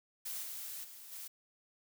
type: noise with level steps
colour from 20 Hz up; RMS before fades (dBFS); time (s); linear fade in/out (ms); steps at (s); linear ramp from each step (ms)
blue; -41 / -44 / -52 / -46; 0.25-1.28; 10; 0.42 / 0.83 / 1.11; 20
effects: none